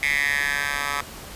10% pulse tone with high-pass filter sweep, 142.8 Hz, D3, 48 cents flat, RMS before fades -24 dBFS, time 0.03-1.01 s, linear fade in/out 0 ms, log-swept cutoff 2100 to 1300 Hz, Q 7, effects pink hiss -39 dBFS RMS until 1.35 s + resampled to 32000 Hz

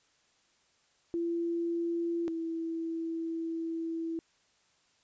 sine tone pair in turn, 338.8 / 328.8 Hz, E4 / E4, +48 / -4 cents, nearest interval minor second, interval 52 cents, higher first, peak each -29 / -32 dBFS, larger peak first, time 1.14-2.28 / 2.28-4.19 s, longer second, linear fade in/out 0 ms, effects white hiss -69 dBFS RMS until 5.03 s + resampled to 16000 Hz

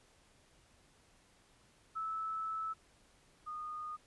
sine tone pair in turn, 1308 / 1230 Hz, E6 / D#6, -14 / -20 cents, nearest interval minor second, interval 106 cents, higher first, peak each -36 / -40 dBFS, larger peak first, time 1.95-2.74 / 3.46-3.97 s, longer first, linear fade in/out 20 ms, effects pink hiss -67 dBFS RMS until 4.06 s + resampled to 24000 Hz

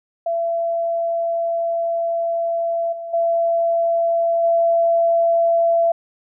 sine tone with level steps, 673 Hz, E5, 36 cents sharp, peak -18 / -27 / -15 / -13 dBFS, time 0.26-5.92 s, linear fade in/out 5 ms, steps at 2.92 / 3.13 / 4.43 s, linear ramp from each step 10 ms, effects none

